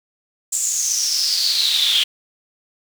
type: noise with high-pass filter sweep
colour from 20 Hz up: brown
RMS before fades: -19 dBFS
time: 0.52-2.04 s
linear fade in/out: 10 ms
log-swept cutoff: 7600 to 3200 Hz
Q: 8.7
effects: none

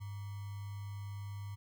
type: tone with sample-and-hold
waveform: sine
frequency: 100.6 Hz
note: G2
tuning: 45 cents sharp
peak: -40 dBFS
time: 0-1.56 s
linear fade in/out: 20 ms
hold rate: 1050 Hz
effects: none

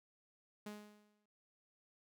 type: tone with exponential decay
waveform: sawtooth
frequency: 209.1 Hz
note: G#3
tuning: 12 cents sharp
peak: -40 dBFS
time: 0.66-1.26 s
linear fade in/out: 5 ms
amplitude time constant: 130 ms
effects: none

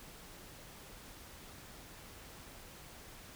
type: silence
effects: pink hiss -53 dBFS RMS until 3.35 s

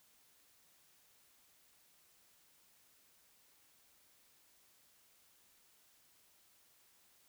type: silence
effects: white hiss -69 dBFS RMS until 7.28 s

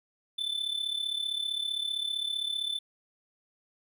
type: tone with amplitude modulation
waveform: triangle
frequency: 3520 Hz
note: A7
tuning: in tune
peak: -25 dBFS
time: 0.38-2.79 s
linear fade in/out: 10 ms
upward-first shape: sine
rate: 35.4 Hz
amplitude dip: 75%
effects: none

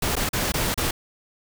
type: noise with dropouts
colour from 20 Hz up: pink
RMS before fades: -24 dBFS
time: 0.02-0.91 s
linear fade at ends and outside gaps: 5 ms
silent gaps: 0.155-0.165 / 0.291-0.331 / 0.521-0.539 / 0.743-0.776 s
effects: none

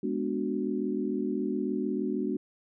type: chord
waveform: sine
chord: G# half-diminished seventh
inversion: none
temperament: equal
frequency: 207.7 / 246.9 / 293.7 / 370 Hz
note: G#3 / B3 / D4 / F#4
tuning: 0 / 0 / 0 / 0 cents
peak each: -33 dBFS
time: 0.03-2.37 s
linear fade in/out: 5 ms
effects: none

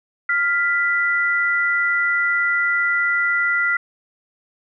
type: tone pair together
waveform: sine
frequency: 1401.1 / 1983 Hz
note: F6 / B6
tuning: +5 / +7 cents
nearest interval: tritone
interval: 602 cents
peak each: -19 dBFS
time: 0.29-3.77 s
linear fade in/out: 5 ms
effects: none

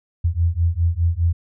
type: beating tone pair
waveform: sine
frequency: 82.41 / 87.31 Hz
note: E2 / F2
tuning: 0 / 0 cents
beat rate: 4.9 Hz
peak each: -19 dBFS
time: 0.24-1.33 s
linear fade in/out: 10 ms
effects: none

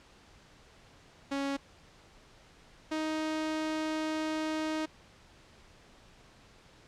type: tone pair in turn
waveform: sawtooth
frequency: 277.2 / 312.7 Hz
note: C#4 / D#4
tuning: 0 / +9 cents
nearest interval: major second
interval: 209 cents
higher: second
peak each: -27 dBFS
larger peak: neither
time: 1.31-1.57 / 2.91-4.86 s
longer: second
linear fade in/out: 10 ms
effects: pink hiss -58 dBFS RMS until 6.87 s + low-pass 6000 Hz 12 dB/octave

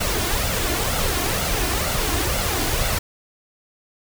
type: noise with flanger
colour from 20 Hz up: pink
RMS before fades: -22 dBFS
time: 0-2.99 s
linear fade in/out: 10 ms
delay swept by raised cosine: 1.4 to 2.9 ms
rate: 2.1 Hz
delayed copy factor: +0.55
effects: none

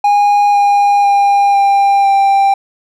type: tone with pitch steps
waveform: triangle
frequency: 819 / 811.5 / 804 / 796.6 / 789.3 Hz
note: G#5 / G#5 / G5 / G5 / G5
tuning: -24 / -40 / +44 / +28 / +12 cents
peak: -5 dBFS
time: 0.04-2.54 s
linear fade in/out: 5 ms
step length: 500 ms
effects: none

